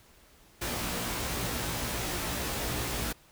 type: noise with comb filter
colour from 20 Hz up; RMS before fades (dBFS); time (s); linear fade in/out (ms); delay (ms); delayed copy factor
pink; -33; 0.61-3.13; 10; 17; +0.95
effects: pink hiss -59 dBFS RMS until 3.31 s